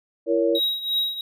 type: chord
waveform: sine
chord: A# diminished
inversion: second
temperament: just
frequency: 335.6 / 466.2 / 559.4 Hz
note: E4 / A#4 / C#5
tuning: +31 / 0 / +16 cents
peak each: -22 dBFS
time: 0.26-0.6 s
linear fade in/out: 50 ms
type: tone with tremolo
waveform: triangle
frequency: 3820 Hz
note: A#7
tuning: 42 cents sharp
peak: -17 dBFS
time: 0.55-1.21 s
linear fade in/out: 2 ms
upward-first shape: triangle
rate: 2.9 Hz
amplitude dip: 80%
effects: none